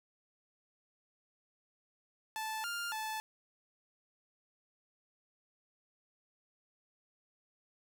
sawtooth tone with pitch steps, 875 / 1402 / 872 Hz, A5 / F6 / A5, -10 / +6 / -16 cents, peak -33 dBFS, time 2.36-3.2 s, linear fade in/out 0 ms, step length 280 ms, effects none

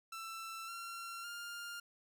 sawtooth tone with pitch steps, 1334 / 1368.3 / 1403.6 Hz, E6 / F6 / F6, +20 / -36 / +8 cents, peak -40 dBFS, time 0.12-1.8 s, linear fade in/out 5 ms, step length 560 ms, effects none

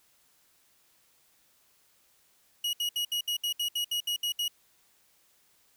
40% pulse tone bursts, 2900 Hz, F#7, 35 cents flat, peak -27 dBFS, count 12, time 2.64-4.481 s, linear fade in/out 5 ms, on 92 ms, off 67 ms, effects white hiss -66 dBFS RMS until 5.76 s

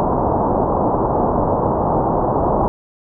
white low-pass noise, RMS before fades -17 dBFS, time 0-2.68 s, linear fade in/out 0 ms, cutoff 1000 Hz, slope 48 dB/octave, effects none

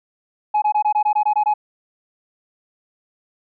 sine tone bursts, 843 Hz, G#5, 26 cents sharp, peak -12 dBFS, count 10, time 0.54-1.539 s, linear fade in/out 10 ms, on 81 ms, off 21 ms, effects tanh soft clip ceiling -12 dBFS

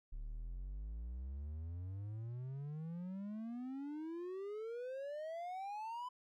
triangle exponential sweep, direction up, 34.48 to 1011 Hz, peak -40 dBFS, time 0.12-6.09 s, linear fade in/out 10 ms, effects none

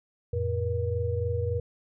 sine tone cluster, 88.3 / 111.8 / 477.9 Hz, F2 / A2 / A#4, +20 / +28 / +43 cents, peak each -29 / -31 / -30 dBFS, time 0.33-1.6 s, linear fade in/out 5 ms, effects none

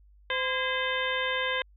harmonic tone with a mistuned harmonic, 515 Hz, C5, 28 cents flat, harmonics 1 / 2 / 3 / 4 / 5 / 6 / 7, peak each -33 / -34 / -32 / -33 / -39 / -35 / -37 dBFS, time 0.3-1.62 s, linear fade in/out 2 ms, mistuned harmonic 3, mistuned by +89 cents, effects added 50 Hz sine -54 dBFS peak until 1.76 s

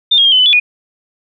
sine tone with pitch steps, 3607 / 3262 / 3210 / 3033 / 3006 / 3444 / 2460 Hz, A7 / G#7 / G7 / F#7 / F#7 / A7 / D#7, +42 / -32 / +40 / +42 / +27 / -38 / -20 cents, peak -6 dBFS, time 0.11-0.6 s, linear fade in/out 10 ms, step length 70 ms, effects none

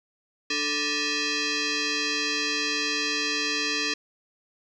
sine tone with frequency modulation, 1174.7 Hz, D6, in tune, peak -24 dBFS, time 0.5-3.94 s, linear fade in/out 5 ms, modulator 735 Hz, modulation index 6.2, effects 10-bit

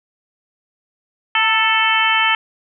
harmonic tone with a mistuned harmonic, 440 Hz, A4, in tune, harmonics 2 / 3 / 4 / 5 / 6 / 7, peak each -20 / -20 / -20 / -20 / -20 / -20 dBFS, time 1.35-2.35 s, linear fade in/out 2 ms, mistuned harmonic 2, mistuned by +34 cents, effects none

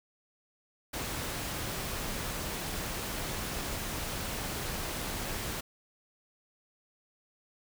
pink noise, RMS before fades -36 dBFS, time 0.93-5.61 s, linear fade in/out 10 ms, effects none

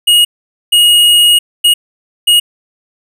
square tone bursts at uneven times, 2879 Hz, F#7, 48 cents flat, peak -5 dBFS, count 4, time 0.07-0.25 / 0.72-1.39 / 1.64-1.74 / 2.27-2.4 s, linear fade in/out 10 ms, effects none

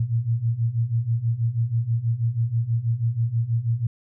sine beating tone pair, 112.4 / 118.6 Hz, A2 / A#2, +37 / +30 cents, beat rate 6.2 Hz, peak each -25 / -22 dBFS, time 0-3.87 s, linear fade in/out 5 ms, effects none

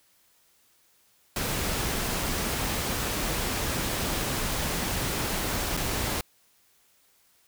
pink noise with dropouts, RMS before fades -29 dBFS, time 1.36-6.21 s, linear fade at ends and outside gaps 2 ms, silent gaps 5.768-5.773 s, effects white hiss -64 dBFS RMS until 7.47 s

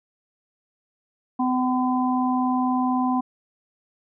harmonic tone, 253.7 Hz, B3, 47 cents sharp, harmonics 1 / 3 / 4, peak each -21 / -26 / -27 dBFS, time 1.39-3.21 s, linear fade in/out 10 ms, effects none

